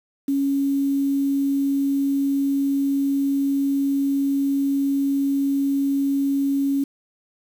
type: tone with quantisation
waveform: sine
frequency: 277.2 Hz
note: C#4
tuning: in tune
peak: -18 dBFS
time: 0.28-6.84 s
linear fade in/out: 5 ms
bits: 7
effects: none